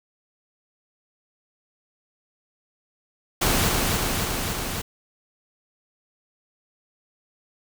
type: noise with echo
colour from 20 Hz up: pink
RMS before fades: -21 dBFS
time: 3.41-3.7 s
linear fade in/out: 10 ms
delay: 280 ms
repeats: 4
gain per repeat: -2 dB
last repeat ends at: 4.82 s
effects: none